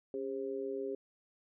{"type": "tone with amplitude modulation", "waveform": "sine", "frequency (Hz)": 403.5, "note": "G#4", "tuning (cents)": -50, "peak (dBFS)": -31, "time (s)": [0.14, 0.95], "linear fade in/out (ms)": 2, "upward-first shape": "sine", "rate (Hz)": 127, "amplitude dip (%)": 95, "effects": []}